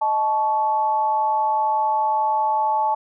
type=tone with amplitude modulation; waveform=sine; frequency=869 Hz; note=A5; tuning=22 cents flat; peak=-14 dBFS; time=0.01-2.95 s; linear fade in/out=10 ms; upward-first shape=sine; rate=245 Hz; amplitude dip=70%; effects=none